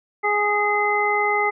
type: harmonic tone with a mistuned harmonic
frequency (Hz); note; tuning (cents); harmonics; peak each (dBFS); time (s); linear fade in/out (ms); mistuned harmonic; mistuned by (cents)
415.3; G#4; 0; 1 / 2 / 3 / 5; -24 / -22 / -25 / -22; 0.23-1.51; 20; 5; -17
effects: none